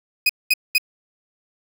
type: tone bursts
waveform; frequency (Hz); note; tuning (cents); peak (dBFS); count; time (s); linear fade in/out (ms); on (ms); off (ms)
30% pulse; 2500; D#7; +8; -11; 3; 0.26-0.782; 5; 34; 210
effects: none